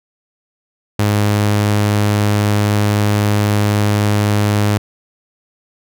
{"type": "tone", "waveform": "sawtooth", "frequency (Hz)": 103.83, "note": "G#2", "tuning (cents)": 0, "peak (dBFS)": -8, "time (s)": [0.99, 4.78], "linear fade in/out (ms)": 5, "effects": []}